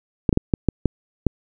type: clicks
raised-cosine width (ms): 3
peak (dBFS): -3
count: 7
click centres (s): 0.292 / 0.328 / 0.374 / 0.538 / 0.687 / 0.857 / 1.267
effects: none